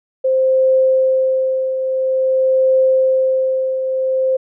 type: tone with tremolo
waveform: sine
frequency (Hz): 523.3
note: C5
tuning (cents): 0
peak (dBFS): -9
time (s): 0.24-4.37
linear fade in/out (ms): 10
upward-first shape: triangle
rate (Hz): 0.49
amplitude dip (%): 60
effects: none